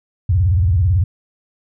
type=tone with vibrato; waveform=sine; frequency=88.1 Hz; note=F2; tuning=16 cents sharp; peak=-11 dBFS; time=0.29-1.04 s; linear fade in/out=5 ms; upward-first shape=square; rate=18 Hz; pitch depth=230 cents each way; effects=none